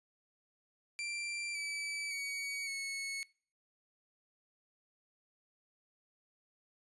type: tone with pitch steps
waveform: sawtooth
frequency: 2358 / 2304 / 2252 / 2200 Hz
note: D7 / D7 / C#7 / C#7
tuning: +6 / -34 / +27 / -14 cents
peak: -34 dBFS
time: 0.99-3.23 s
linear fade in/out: 0 ms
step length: 560 ms
effects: noise-tail reverb RT60 0.4 s tail -22 dB re dry + resampled to 24000 Hz